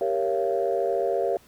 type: chord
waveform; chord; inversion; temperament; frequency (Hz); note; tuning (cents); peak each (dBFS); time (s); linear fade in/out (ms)
sine; G half-diminished seventh; none; equal with one note detuned; 392 / 466.2 / 554.4 / 684.1; G4 / Bb4 / Db5 / F5; 0 / 0 / 0 / -36; -27; 0.01-1.37; 2
effects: tanh soft clip ceiling -13 dBFS + pink hiss -56 dBFS RMS until 1.47 s